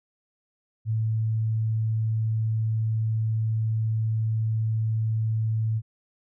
sine tone, 110.7 Hz, A2, 11 cents sharp, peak -22 dBFS, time 0.85-5.82 s, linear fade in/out 50 ms, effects none

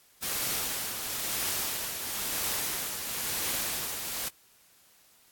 white noise with tremolo, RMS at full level -30 dBFS, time 0.22-4.29 s, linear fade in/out 10 ms, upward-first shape triangle, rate 0.99 Hz, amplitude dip 50%, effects white hiss -61 dBFS RMS until 5.31 s + AAC 64 kbps

